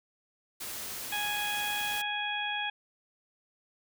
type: noise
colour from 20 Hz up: white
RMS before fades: -39 dBFS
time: 0.6-2.02 s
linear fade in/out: 10 ms
type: harmonic tone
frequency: 830.6 Hz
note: G#5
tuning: in tune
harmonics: 1 / 2 / 3 / 4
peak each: -36 / -36 / -36 / -36 dBFS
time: 1.12-2.7 s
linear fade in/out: 5 ms
effects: none